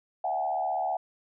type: tone with frequency modulation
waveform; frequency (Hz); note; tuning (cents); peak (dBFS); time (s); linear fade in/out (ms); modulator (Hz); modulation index
sine; 748; F#5; +19; -26; 0.24-0.97; 5; 75.5; 1.1
effects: none